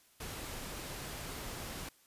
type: noise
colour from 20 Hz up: pink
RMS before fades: -43 dBFS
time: 0.2-1.89 s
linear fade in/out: 5 ms
effects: white hiss -66 dBFS RMS until 2.06 s + resampled to 32000 Hz